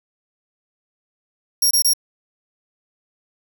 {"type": "tone bursts", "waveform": "20% pulse", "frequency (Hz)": 5588, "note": "F8", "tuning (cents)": 0, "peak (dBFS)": -8, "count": 3, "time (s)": [1.62, 1.935], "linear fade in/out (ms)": 5, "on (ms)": 89, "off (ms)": 24, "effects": ["7-bit"]}